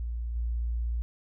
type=tone with level steps; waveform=sine; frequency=58.27 Hz; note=A#1; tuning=in tune; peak=-30 / -27 dBFS; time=0-1.02 s; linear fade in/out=0 ms; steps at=0.35 s; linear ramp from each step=10 ms; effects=none